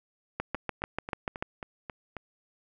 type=two click trains; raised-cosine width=0.5 ms; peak=-22 / -15 dBFS; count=7 / 8; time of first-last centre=0.55-2.167 / 0.4-1.425 s; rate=3.71 / 6.83 Hz; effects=none